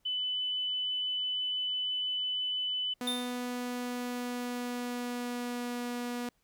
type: tone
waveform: sine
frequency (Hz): 3002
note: F#7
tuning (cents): +24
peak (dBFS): -30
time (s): 0.05-2.94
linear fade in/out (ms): 10
type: tone with pitch glide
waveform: sawtooth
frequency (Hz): 246.9 to 242.7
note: B3 to B3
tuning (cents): 0 to -30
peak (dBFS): -30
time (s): 3.01-6.29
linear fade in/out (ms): 2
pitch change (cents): -30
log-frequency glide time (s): 3.16-5.84
type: tone with exponential decay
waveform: square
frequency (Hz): 3613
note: A7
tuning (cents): +45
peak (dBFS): -29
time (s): 3.07-3.51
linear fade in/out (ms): 5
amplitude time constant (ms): 94
effects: pink hiss -74 dBFS RMS until 6.43 s